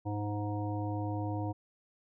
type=harmonic tone; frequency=103.83 Hz; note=G#2; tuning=in tune; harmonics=1 / 3 / 5 / 7 / 9; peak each=-34 / -37 / -44 / -42 / -44 dBFS; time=0.05-1.53 s; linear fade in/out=20 ms; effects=none